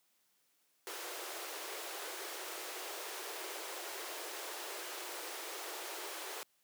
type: high-pass noise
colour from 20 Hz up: pink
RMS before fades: -44 dBFS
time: 0.87-6.43 s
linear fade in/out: 0 ms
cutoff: 330 Hz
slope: 96 dB/octave
effects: white hiss -75 dBFS RMS until 6.63 s + high-pass 150 Hz 12 dB/octave